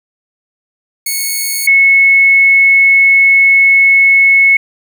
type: tone pair in turn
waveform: 5% pulse / sine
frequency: 2206 / 2195 Hz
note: C#7 / C#7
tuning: -9 / -18 cents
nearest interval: unison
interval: 9 cents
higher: first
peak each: -4 dBFS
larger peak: neither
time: 1.06-1.67 / 1.67-4.57 s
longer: second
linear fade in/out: 5 ms
effects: 7-bit